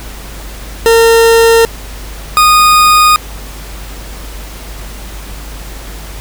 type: tone pair in turn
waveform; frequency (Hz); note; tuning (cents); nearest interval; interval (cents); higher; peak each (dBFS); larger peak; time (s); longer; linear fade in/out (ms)
40% pulse; 457.5 / 1234.9; A#4 / D#6; -32 / -13; octave + perfect fourth; 1719; second; -3; neither; 0.86-1.65 / 2.37-3.16; neither; 0
effects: added 50 Hz sine -25 dBFS peak until 6.2 s + pink hiss -30 dBFS RMS until 6.2 s